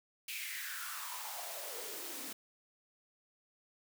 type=noise with high-pass filter sweep; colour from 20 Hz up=white; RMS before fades=-43 dBFS; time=0.28-2.33 s; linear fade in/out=5 ms; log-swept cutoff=2600 to 250 Hz; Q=5; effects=none